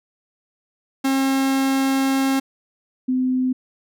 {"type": "tone pair in turn", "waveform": ["45% pulse", "sine"], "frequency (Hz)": [269, 256], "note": ["C4", "C4"], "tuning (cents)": [48, -38], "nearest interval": "minor second", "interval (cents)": 86, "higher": "first", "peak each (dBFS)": -17, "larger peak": "neither", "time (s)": [[1.04, 2.4], [3.08, 3.53]], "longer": "first", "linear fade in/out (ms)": 10, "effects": []}